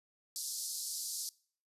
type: band-pass noise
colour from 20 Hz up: pink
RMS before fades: -40 dBFS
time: 0.36-1.29 s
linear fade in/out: 0 ms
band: 4400 to 13000 Hz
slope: 48 dB/octave
effects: noise-tail reverb RT60 0.5 s tail -23 dB re dry + resampled to 32000 Hz